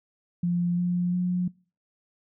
sine tone with pitch steps, 174.61 / 177.05 / 179.52 Hz, F3 / F3 / F3, 0 / +24 / +48 cents, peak -22 dBFS, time 0.43-1.48 s, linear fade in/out 5 ms, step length 350 ms, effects noise-tail reverb RT60 0.4 s tail -24 dB re dry

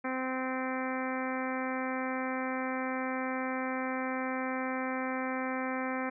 harmonic tone, 259.2 Hz, C4, 16 cents flat, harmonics 1 / 2 / 3 / 4 / 5 / 6 / 7 / 8 / 9, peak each -35 / -38 / -40 / -41 / -42 / -43 / -43 / -44 / -45 dBFS, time 0.04-6.1 s, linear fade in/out 10 ms, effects none

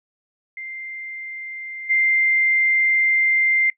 sine tone with level steps, 2093 Hz, C7, in tune, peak -30 / -15 dBFS, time 0.57-3.7 s, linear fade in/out 2 ms, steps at 1.89 s, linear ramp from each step 20 ms, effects noise-tail reverb RT60 0.1 s tail -20 dB re dry

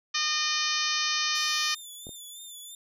harmonic tone, 610 Hz, D#5, 34 cents flat, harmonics 2 / 3 / 4 / 5 / 6 / 7 / 8 / 9 / 10, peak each -34 / -34 / -34 / -34 / -34 / -34 / -34 / -34 / -34 dBFS, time 0.14-1.75 s, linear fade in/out 10 ms
15% pulse tone with vibrato, 3520 Hz, A7, in tune, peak -35 dBFS, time 1.35-2.75 s, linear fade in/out 2 ms, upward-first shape sine, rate 3 Hz, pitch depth 55 cents each way
clicks, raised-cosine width 2 ms, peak -30 dBFS, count 2, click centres 2.069 / 2.092 s
effects none

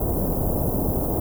pink band-stop noise, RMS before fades -23 dBFS, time 0-1.2 s, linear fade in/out 5 ms, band 720 to 14000 Hz, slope 24 dB/octave, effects none

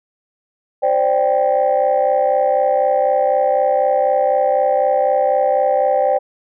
sine chord, C suspended second, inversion none, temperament equal, 523.3 / 587.3 / 784 Hz, C5 / D5 / G5, 0 / 0 / 0 cents, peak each -16 dBFS, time 0.82-6.19 s, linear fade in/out 20 ms, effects tanh soft clip ceiling -6 dBFS

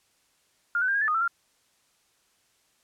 sine tone with pitch steps, 1409 / 1507 / 1596 / 1634 / 1744 / 1236 / 1331 / 1388 Hz, F6 / F#6 / G6 / G#6 / A6 / D#6 / E6 / F6, +15 / +31 / +31 / -29 / -16 / -12 / +16 / -11 cents, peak -22 dBFS, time 0.75-1.278 s, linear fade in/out 2 ms, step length 66 ms, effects white hiss -67 dBFS RMS until 2.83 s + low-pass 10000 Hz 12 dB/octave

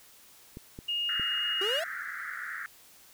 clicks, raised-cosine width 3 ms, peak -28 dBFS, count 3, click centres 0.571 / 0.789 / 1.197 s
sine tone with pitch glide, 2850 to 2867 Hz, F7 to F7, +34 to +45 cents, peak -28 dBFS, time 0.88-1.8 s, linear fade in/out 10 ms, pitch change +11 cents, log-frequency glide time 1.28-1.65 s
white band-pass noise, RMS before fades -38 dBFS, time 1.09-2.66 s, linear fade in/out 0 ms, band 1300 to 2000 Hz, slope 96 dB/octave
45% pulse exponential sweep, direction up, 370 to 698 Hz, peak -31 dBFS, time 1.61-1.84 s, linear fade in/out 5 ms
effects white hiss -56 dBFS RMS until 3.13 s

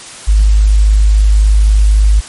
sine tone, 51.91 Hz, G#1, in tune, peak -4 dBFS, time 0.27-2.21 s, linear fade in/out 20 ms, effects white hiss -30 dBFS RMS until 2.28 s + MP3 48 kbps

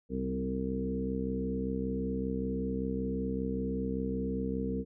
harmonic tone with a mistuned harmonic, 65.2 Hz, C2, 5 cents flat, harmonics 1 / 2 / 3 / 4 / 5 / 6 / 7, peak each -39 / -44 / -35 / -36 / -45 / -46 / -37 dBFS, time 0.09-4.85 s, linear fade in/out 50 ms, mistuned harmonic 3, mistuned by -16 cents, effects none

